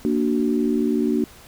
sine chord, Bb augmented, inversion none, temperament equal with one note detuned, 233.1 / 293.7 / 373 Hz, Bb3 / D4 / F#4, 0 / 0 / +14 cents, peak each -21 / -22 / -24 dBFS, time 0.05-1.24 s, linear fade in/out 0 ms, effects pink hiss -46 dBFS RMS until 1.47 s

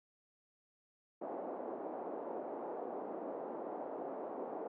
white band-pass noise, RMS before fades -43 dBFS, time 1.21-4.68 s, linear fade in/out 10 ms, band 280 to 740 Hz, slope 24 dB/octave, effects none

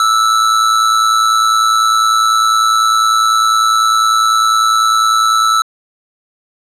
square tone with amplitude modulation, 1316 Hz, E6, 3 cents flat, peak -7 dBFS, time 0-5.62 s, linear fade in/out 2 ms, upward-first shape sine, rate 110 Hz, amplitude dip 55%, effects low-pass 9000 Hz 12 dB/octave

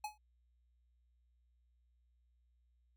square tone with exponential decay, 846 Hz, G#5, 32 cents sharp, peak -37 dBFS, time 0.04-0.18 s, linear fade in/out 5 ms, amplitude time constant 30 ms, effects added 60 Hz sine -70 dBFS peak until 2.96 s

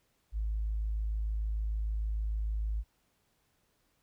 sine tone, 53.3 Hz, G#1, 46 cents sharp, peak -29 dBFS, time 0.32-2.84 s, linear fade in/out 50 ms, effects tanh soft clip ceiling -25 dBFS + pink hiss -74 dBFS RMS until 4.02 s

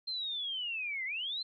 sine linear two-way sweep, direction down then up, 4186 to 1994 to 4186 Hz, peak -34 dBFS, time 0.07-1.43 s, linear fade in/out 10 ms, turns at 1.05 s, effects none

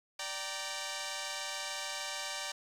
5% pulse chord, G minor, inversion second, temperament equal with one note detuned, 587.3 / 774.1 / 932.3 Hz, D5 / G5 / Bb5, 0 / -22 / 0 cents, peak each -29 dBFS, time 0.19-2.52 s, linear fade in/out 5 ms, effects low-pass 8000 Hz 12 dB/octave + 10-bit

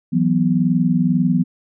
sine chord, E suspended second, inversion none, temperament equal, 164.81 / 185 / 246.9 Hz, E3 / F#3 / B3, 0 / 0 / 0 cents, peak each -18 dBFS, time 0.12-1.44 s, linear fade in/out 20 ms, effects none

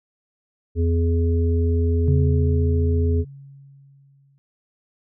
harmonic tone, 83.8 Hz, E2, 29 cents sharp, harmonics 1 / 3 / 5, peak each -17 / -27 / -26 dBFS, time 0.75-3.25 s, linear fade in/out 50 ms
sine tone with exponential decay, 138.59 Hz, C#3, in tune, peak -16 dBFS, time 2.08-4.38 s, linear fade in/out 0 ms, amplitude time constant 500 ms
effects none

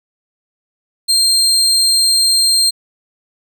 30% pulse tone, 4186 Hz, C8, in tune, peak -7 dBFS, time 1.08-2.71 s, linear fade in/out 20 ms, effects none

